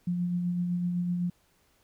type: tone with tremolo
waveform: sine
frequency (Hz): 176.4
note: F3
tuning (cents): +18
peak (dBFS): -25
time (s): 0.07-1.3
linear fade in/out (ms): 5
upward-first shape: sine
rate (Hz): 7.9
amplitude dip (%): 30
effects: pink hiss -67 dBFS RMS until 1.83 s